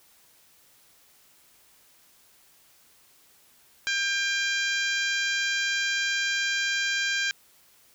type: harmonic tone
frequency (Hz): 797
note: G5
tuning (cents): +28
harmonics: 2 / 3 / 4 / 5 / 6 / 7 / 8 / 9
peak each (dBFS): -27 / -31 / -33 / -35 / -37 / -38 / -39 / -40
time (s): 3.87-7.31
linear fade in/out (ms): 0
effects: white hiss -59 dBFS RMS until 7.94 s